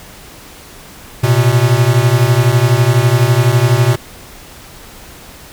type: beating tone pair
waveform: square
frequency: 116.5 / 128.5 Hz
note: A#2 / C3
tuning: -1 / -31 cents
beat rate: 12 Hz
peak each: -12 dBFS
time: 1.23-3.96 s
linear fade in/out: 10 ms
effects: pink hiss -36 dBFS RMS until 5.52 s